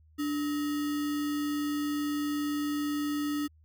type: tone with sample-and-hold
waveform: sine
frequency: 293.7 Hz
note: D4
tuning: in tune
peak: -28 dBFS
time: 0.18-3.48 s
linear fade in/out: 20 ms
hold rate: 1575 Hz
effects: added 78 Hz sine -57 dBFS peak until 3.64 s